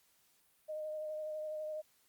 sine tone with vibrato, 616 Hz, D#5, 17 cents flat, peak -38 dBFS, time 0.68-1.82 s, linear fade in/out 20 ms, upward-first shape sine, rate 12 Hz, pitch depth 17 cents each way, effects white hiss -71 dBFS RMS until 2.08 s + Opus 48 kbps

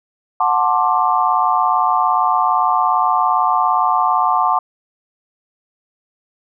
sine chord, D dominant seventh, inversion first, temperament just, 734.2 / 881 / 1057.2 / 1174.7 Hz, F#5 / A5 / C6 / D6, -14 / +2 / +18 / 0 cents, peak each -18 dBFS, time 0.4-4.59 s, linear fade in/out 5 ms, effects none

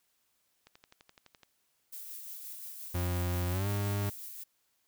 click train, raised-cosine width 0.2 ms, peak -36 dBFS, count 10, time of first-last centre 0.67-1.433 s, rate 11.8 Hz
violet noise with tremolo, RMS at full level -43 dBFS, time 1.92-4.44 s, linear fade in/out 10 ms, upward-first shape sine, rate 5.7 Hz, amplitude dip 30%
40% pulse tone with pitch glide, 88.7 to 101.3 Hz, F2 to G#2, +27 to -43 cents, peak -29 dBFS, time 2.94-4.1 s, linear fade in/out 10 ms, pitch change +230 cents, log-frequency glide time 3.5-3.67 s
effects white hiss -75 dBFS RMS until 4.87 s

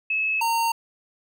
sine / square tone pair in turn, 2591 / 919.5 Hz, E7 / A#5, -30 / -24 cents, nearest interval octave + tritone, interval 1794 cents, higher first, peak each -21 dBFS, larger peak neither, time 0.1-0.41 / 0.41-0.72 s, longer neither, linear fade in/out 5 ms, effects none

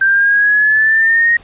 sine exponential sweep, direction up, 1568 to 1880 Hz, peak -8 dBFS, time 0.01-1.37 s, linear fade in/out 5 ms, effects pink hiss -43 dBFS RMS until 1.43 s + resampled to 8000 Hz

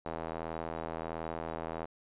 square tone with band-pass filter, 40.72 Hz, E1, 20 cents flat, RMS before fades -39 dBFS, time 0.05-1.86 s, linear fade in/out 10 ms, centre 710 Hz, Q 1.2, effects resampled to 8000 Hz

